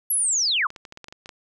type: linear sweep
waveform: sine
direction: down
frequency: 11530 to 994 Hz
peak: -19 dBFS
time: 0.1-0.67 s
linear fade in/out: 5 ms
type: clicks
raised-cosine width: 0.2 ms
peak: -23 dBFS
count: 10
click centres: 0.704 / 0.762 / 0.852 / 0.924 / 0.974 / 1.043 / 1.084 / 1.125 / 1.259 / 1.292 s
effects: none